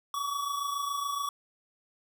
square tone pair together, 1130 / 1157.1 Hz, C#6 / D6, +33 / -26 cents, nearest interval unison, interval 41 cents, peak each -32 / -38 dBFS, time 0.14-1.29 s, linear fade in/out 2 ms, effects none

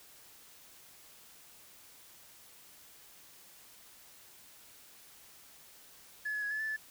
sine tone with pitch steps, 1710 / 1700 / 1669 / 1722 / 1754 / 1737 Hz, A6 / G#6 / G#6 / A6 / A6 / A6, -50 / +40 / +8 / -38 / -6 / -23 cents, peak -32 dBFS, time 6.25-6.766 s, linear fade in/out 10 ms, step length 86 ms, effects tanh soft clip ceiling -29 dBFS + white hiss -57 dBFS RMS until 6.9 s

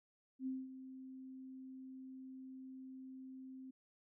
sine tone with ADSR envelope, 261.6 Hz, C4, in tune, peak -37 dBFS, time 0.39-3.71 s, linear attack 76 ms, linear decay 210 ms, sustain -12 dB, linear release 9 ms, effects none

